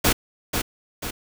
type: noise with echo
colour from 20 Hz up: pink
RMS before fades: -18 dBFS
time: 0.04-0.13 s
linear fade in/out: 10 ms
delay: 490 ms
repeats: 2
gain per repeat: -6 dB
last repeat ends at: 1.11 s
effects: none